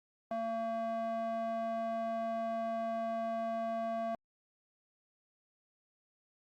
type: tone with band-pass filter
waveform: square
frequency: 226.7 Hz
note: A#3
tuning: 48 cents flat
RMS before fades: -36 dBFS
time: 0.31-4.15 s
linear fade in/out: 2 ms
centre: 710 Hz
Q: 2.6
effects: Opus 48 kbps